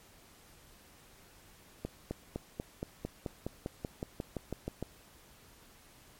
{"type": "accelerating click train", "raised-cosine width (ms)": 2, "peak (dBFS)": -22, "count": 16, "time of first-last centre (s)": [1.85, 4.826], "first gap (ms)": 260, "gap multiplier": 0.96, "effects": ["pink hiss -59 dBFS RMS until 6.19 s", "MP3 64 kbps"]}